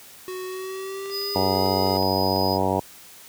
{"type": "tone with pitch glide", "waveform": "square", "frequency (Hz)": [370, 415.3], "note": ["F#4", "G#4"], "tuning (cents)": [0, 0], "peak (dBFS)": -31, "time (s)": [0.28, 1.97], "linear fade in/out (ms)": 0, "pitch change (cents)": 200, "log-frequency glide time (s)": [0.45, 1.64]}
{"type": "clicks", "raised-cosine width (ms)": 0.2, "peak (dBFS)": -27, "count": 11, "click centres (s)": [1.059, 1.098, 1.217, 1.372, 1.553, 1.661, 1.868, 1.903, 1.955, 2.027, 2.362]}
{"type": "tone", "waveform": "square", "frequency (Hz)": 4978, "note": "D#8", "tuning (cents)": 0, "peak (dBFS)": -28, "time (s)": [1.1, 2.59], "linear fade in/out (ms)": 50}
{"type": "harmonic tone", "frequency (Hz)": 95, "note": "F#2", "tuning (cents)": 46, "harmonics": [1, 2, 3, 4, 5, 6, 7, 8, 9, 10], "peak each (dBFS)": [-29, -29, -29, -29, -29, -29, -29, -29, -29, -29], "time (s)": [1.35, 2.8], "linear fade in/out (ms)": 5}
{"effects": ["white hiss -46 dBFS RMS until 3.28 s", "high-pass 60 Hz 12 dB/octave"]}